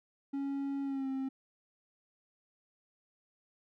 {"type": "tone with pitch glide", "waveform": "triangle", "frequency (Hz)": [277.2, 266.5], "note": ["C#4", "C4"], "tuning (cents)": [0, 32], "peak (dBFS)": -31, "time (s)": [0.33, 1.29], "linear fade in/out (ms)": 10, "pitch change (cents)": -68, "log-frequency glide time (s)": [0.83, 1.08], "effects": []}